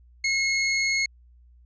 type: tone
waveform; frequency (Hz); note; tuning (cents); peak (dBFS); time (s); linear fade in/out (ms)
sawtooth; 2167; C#7; -40; -18; 0.24-1.06; 5
effects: added 60 Hz sine -51 dBFS peak until 1.65 s + resampled to 16000 Hz